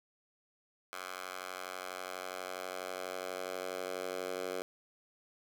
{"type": "tone with high-pass filter sweep", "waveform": "10% pulse", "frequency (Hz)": 92.2, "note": "F#2", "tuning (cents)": -6, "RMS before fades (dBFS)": -41, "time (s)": [0.93, 4.62], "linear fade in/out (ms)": 0, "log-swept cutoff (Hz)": [1000, 460], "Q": 1.6, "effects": []}